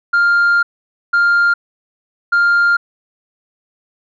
sine tone bursts at uneven times, 1400 Hz, F6, 4 cents sharp, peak -7 dBFS, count 3, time 0.13-0.63 / 1.13-1.54 / 2.32-2.77 s, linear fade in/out 10 ms, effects tanh soft clip ceiling -8 dBFS

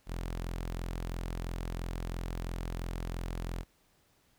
sawtooth tone, 42.97 Hz, F1, 27 cents flat, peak -31 dBFS, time 0.06-3.65 s, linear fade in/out 50 ms, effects pink hiss -69 dBFS RMS until 4.38 s

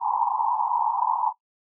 white band-pass noise, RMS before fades -24 dBFS, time 0-1.33 s, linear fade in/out 50 ms, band 830 to 1000 Hz, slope 96 dB/octave, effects noise-tail reverb RT60 0.1 s tail -17 dB re dry

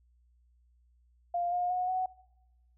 sine tone with pitch steps, 698.5 / 713.2 / 728.2 / 743.5 Hz, F5 / F5 / F#5 / F#5, 0 / +36 / -28 / +8 cents, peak -28 dBFS, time 1.34-2.06 s, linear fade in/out 5 ms, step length 180 ms, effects noise-tail reverb RT60 0.9 s tail -21 dB re dry + added 60 Hz sine -63 dBFS peak until 2.77 s

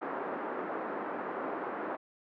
pink band-pass noise, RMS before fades -37 dBFS, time 0.01-1.97 s, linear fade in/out 20 ms, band 270 to 1500 Hz, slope 24 dB/octave, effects none

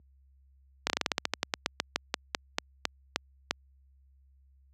slowing click train, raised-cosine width 0.2 ms, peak -8 dBFS, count 21, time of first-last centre 0.87-3.51 s, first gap 29 ms, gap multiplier 1.14, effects added 67 Hz sine -40 dBFS peak until 4.73 s + high-pass 200 Hz 12 dB/octave

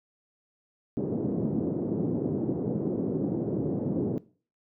white band-pass noise, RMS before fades -29 dBFS, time 0.97-4.18 s, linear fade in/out 0 ms, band 120 to 390 Hz, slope 24 dB/octave, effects noise-tail reverb RT60 0.4 s tail -19 dB re dry

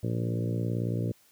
harmonic tone with a mistuned harmonic, 58.27 Hz, A#1, in tune, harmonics 2 / 3 / 4 / 5 / 6 / 7 / 8 / 9 / 10, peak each -29 / -34 / -38 / -39 / -39 / -43 / -41 / -45 / -47 dBFS, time 0.03-1.12 s, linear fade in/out 5 ms, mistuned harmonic 2, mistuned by -20 cents, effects white hiss -62 dBFS RMS until 1.31 s

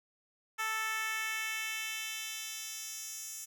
10% pulse tone with high-pass filter sweep, 440 Hz, A4, in tune, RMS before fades -38 dBFS, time 0.58-3.46 s, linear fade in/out 20 ms, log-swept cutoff 1200 to 7100 Hz, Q 1.4, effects none

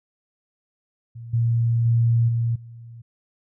sine tone with level steps, 116.54 Hz, A#2, in tune, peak -34 / -17 / -15 / -19 / -38 dBFS, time 1.15-3.02 s, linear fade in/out 10 ms, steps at 1.33 / 1.85 / 2.28 / 2.55 s, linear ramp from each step 10 ms, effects none

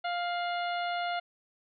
harmonic tone with a mistuned harmonic, 700 Hz, F5, 4 cents sharp, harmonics 1 / 2 / 3 / 4 / 5 / 6, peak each -31 / -37 / -41 / -43 / -45 / -47 dBFS, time 0.04-1.2 s, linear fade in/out 10 ms, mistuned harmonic 4, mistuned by +49 cents, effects none

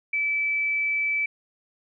sine tone, 2310 Hz, D7, 29 cents flat, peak -22 dBFS, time 0.13-1.26 s, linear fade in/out 5 ms, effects none

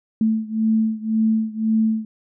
sine beating tone pair, 219.8 / 221.7 Hz, A3 / A3, -2 / +13 cents, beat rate 1.9 Hz, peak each -19 / -21 dBFS, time 0.21-2.05 s, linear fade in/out 2 ms, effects none

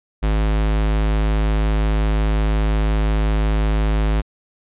square tone, 52.8 Hz, G#1, 29 cents sharp, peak -16 dBFS, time 0.22-4.22 s, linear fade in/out 20 ms, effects resampled to 8000 Hz

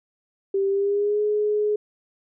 sine tone with pitch glide, 392 to 420.1 Hz, G4 to G#4, 0 to +20 cents, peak -19 dBFS, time 0.54-1.76 s, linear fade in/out 5 ms, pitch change +120 cents, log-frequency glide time 0.68-1.21 s, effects none

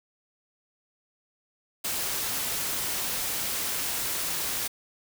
white noise, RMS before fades -30 dBFS, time 1.84-4.68 s, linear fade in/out 10 ms, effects none

